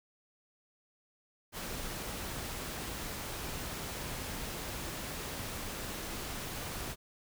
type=noise; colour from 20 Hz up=pink; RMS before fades=-40 dBFS; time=1.52-6.96 s; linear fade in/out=50 ms; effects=none